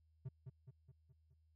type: tone with echo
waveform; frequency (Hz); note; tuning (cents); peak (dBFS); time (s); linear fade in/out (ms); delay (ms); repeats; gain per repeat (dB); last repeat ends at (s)
triangle; 129.4; C3; -19; -40; 0.25-0.29; 10; 210; 5; -5; 1.34
effects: added 79 Hz sine -70 dBFS peak until 1.55 s